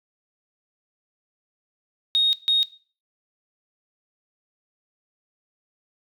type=tone bursts at uneven times; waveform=sine; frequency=3729 Hz; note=A#7; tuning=in tune; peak=-15 dBFS; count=2; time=2.15-2.33 / 2.48-2.63 s; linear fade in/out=0 ms; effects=noise-tail reverb RT60 0.4 s tail -19 dB re dry + tanh soft clip ceiling -11 dBFS